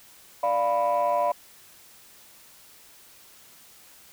sine chord, B diminished, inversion first, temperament equal, 587.3 / 698.5 / 987.8 Hz, D5 / F5 / B5, 0 / 0 / 0 cents, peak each -24 dBFS, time 0.43-1.32 s, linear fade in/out 5 ms, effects tanh soft clip ceiling -16 dBFS + white hiss -52 dBFS RMS until 4.12 s

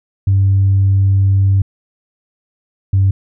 sine tone pair in turn, 97.5 / 96.77 Hz, G2 / G2, -9 / -22 cents, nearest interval unison, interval 13 cents, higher first, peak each -7 dBFS, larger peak neither, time 0.27-1.62 / 2.93-3.11 s, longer first, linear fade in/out 5 ms, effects tanh soft clip ceiling -5 dBFS

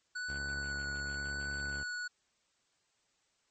square tone with vibrato, 1479 Hz, F#6, 1 cent flat, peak -37 dBFS, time 0.15-2.08 s, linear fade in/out 10 ms, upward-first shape sine, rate 0.95 Hz, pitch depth 13 cents each way
sawtooth tone, 70.1 Hz, C#2, 20 cents sharp, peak -38 dBFS, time 0.28-1.84 s, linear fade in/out 20 ms
effects white hiss -75 dBFS RMS until 3.5 s + MP3 32 kbps

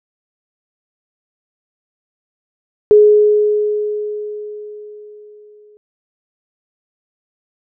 sine tone with exponential decay, 420.1 Hz, G#4, 20 cents sharp, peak -3 dBFS, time 2.91-5.77 s, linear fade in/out 0 ms, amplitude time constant 620 ms, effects none

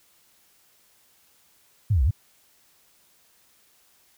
sine exponential two-way sweep, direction down then up, 118.5 to 58 to 118.5 Hz, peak -17 dBFS, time 1.9-2.11 s, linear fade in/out 10 ms, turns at 2.04 s, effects white hiss -61 dBFS RMS until 4.17 s

